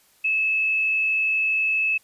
sine tone with frequency modulation, 2600 Hz, E7, 24 cents flat, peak -19 dBFS, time 0.24-1.98 s, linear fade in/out 10 ms, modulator 47.7 Hz, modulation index 0.64, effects white hiss -59 dBFS RMS until 2.03 s + resampled to 32000 Hz

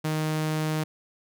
sawtooth tone, 155.56 Hz, D#3, in tune, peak -21 dBFS, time 0.04-0.84 s, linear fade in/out 10 ms, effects none

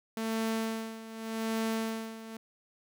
sawtooth tone with tremolo, 223.4 Hz, A3, 27 cents sharp, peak -25 dBFS, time 0.17-2.37 s, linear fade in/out 2 ms, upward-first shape sine, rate 0.85 Hz, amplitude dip 80%, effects none

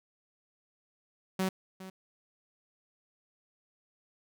sawtooth tone with echo, 188.6 Hz, F#3, 33 cents sharp, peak -24 dBFS, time 1.39-1.49 s, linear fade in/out 5 ms, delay 410 ms, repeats 1, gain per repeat -15 dB, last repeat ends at 1.9 s, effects none

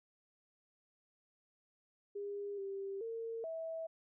sine tone with pitch steps, 405.2 / 392.3 / 455.8 / 651 Hz, G#4 / G4 / A#4 / E5, -43 / +1 / -39 / -22 cents, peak -39 dBFS, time 2.15-3.87 s, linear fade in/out 10 ms, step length 430 ms, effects none

